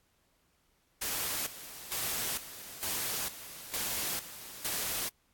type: noise with tremolo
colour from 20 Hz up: white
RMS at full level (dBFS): -34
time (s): 1.01-5.09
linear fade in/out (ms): 10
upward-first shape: square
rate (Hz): 1.1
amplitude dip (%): 75
effects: pink hiss -72 dBFS RMS until 5.33 s + AAC 64 kbps